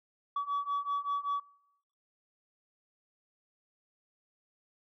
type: beating tone pair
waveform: sine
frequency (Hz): 1137 / 1142.2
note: C#6 / D6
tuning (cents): +44 / -49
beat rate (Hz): 5.2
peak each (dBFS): -33 / -32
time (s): 0.36-1.4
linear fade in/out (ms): 5
effects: noise-tail reverb RT60 0.8 s tail -22 dB re dry + tanh soft clip ceiling -27 dBFS